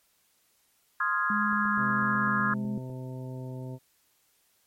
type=chord; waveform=sine; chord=F minor seventh; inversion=second; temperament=equal; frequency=1046.5 / 1244.5 / 1396.9 / 1661.2 Hz; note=C6 / Eb6 / F6 / Ab6; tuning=0 / 0 / 0 / 0 cents; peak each=-31 / -30 / -31 / -29 dBFS; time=1-2.54 s; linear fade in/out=5 ms
type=tone with vibrato; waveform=sine; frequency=207.7 Hz; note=G#3; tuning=in tune; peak=-29 dBFS; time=1.3-2.78 s; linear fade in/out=2 ms; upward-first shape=triangle; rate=1.6 Hz; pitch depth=13 cents each way
type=click train; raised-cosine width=2 ms; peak=-34 dBFS; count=12; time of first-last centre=1.53-2.9 s; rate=8.03 Hz
type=harmonic tone; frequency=128.8 Hz; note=C3; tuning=27 cents flat; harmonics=1 / 2 / 3 / 4 / 5 / 7; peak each=-36 / -42 / -46 / -48 / -50 / -53 dBFS; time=1.76-3.79 s; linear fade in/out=50 ms
effects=white hiss -68 dBFS RMS until 4.66 s + MP3 64 kbps